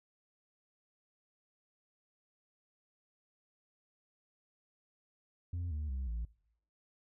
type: tone with pitch steps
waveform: sine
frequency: 87.31 / 75.57 / 65.41 / 56.61 Hz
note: F2 / D#2 / C2 / A1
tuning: 0 / -50 / 0 / +50 cents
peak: -32 dBFS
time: 5.53-6.25 s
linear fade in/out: 5 ms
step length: 180 ms
effects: noise-tail reverb RT60 0.7 s tail -24 dB re dry + tanh soft clip ceiling -34 dBFS